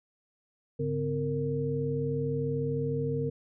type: tone cluster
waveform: sine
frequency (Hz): 102.2 / 142.1 / 255.7 / 460.7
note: G#2 / C#3 / C4 / A#4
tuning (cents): -27 / +43 / -40 / -20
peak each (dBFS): -40 / -31 / -36 / -31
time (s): 0.79-3.3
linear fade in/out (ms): 10
effects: none